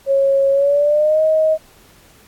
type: tone with pitch glide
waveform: sine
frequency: 548 to 629.5 Hz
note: C#5 to D#5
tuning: -20 to +20 cents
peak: -11 dBFS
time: 0.06-1.58 s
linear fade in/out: 50 ms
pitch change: +240 cents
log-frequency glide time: 0.51-1.22 s
effects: pink hiss -49 dBFS RMS until 2.27 s + AAC 64 kbps